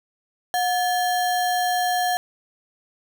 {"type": "tone with sample-and-hold", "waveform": "sine", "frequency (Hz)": 725, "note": "F#5", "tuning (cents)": -35, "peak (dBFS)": -19, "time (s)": [0.54, 2.17], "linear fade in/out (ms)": 0, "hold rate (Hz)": 2450, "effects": []}